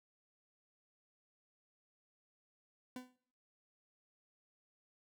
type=tone with exponential decay; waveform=40% pulse; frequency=252.3 Hz; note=B3; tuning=37 cents sharp; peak=-40 dBFS; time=2.96-3.16 s; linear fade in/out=2 ms; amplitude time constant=42 ms; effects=noise-tail reverb RT60 0.7 s tail -24 dB re dry